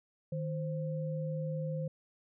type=tone pair together; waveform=sine; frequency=155.79 / 523.3 Hz; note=D#3 / C5; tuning=+3 / 0 cents; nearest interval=octave + major sixth; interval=2097 cents; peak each=-34 / -39 dBFS; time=0.32-1.88 s; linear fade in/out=5 ms; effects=none